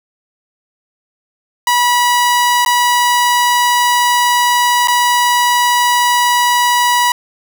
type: tone with dropouts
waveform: sawtooth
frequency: 973 Hz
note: B5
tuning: 26 cents flat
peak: -6 dBFS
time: 1.67-7.12 s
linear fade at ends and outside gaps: 2 ms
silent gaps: 2.649-2.661 / 4.874-4.882 s
effects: none